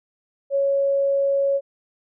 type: tone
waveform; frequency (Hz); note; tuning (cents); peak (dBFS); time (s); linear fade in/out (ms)
sine; 554.4; C#5; 0; -17; 0.5-1.61; 50
effects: none